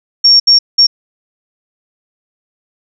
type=tone bursts at uneven times; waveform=sine; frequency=5520 Hz; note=F8; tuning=21 cents flat; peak=-3 dBFS; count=3; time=0.24-0.4 / 0.47-0.59 / 0.78-0.87 s; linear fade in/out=10 ms; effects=none